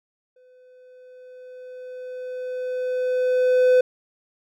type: tone with exponential growth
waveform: triangle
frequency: 505 Hz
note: B4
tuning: 39 cents sharp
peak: -10 dBFS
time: 0.36-3.81 s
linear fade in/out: 5 ms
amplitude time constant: 750 ms
effects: none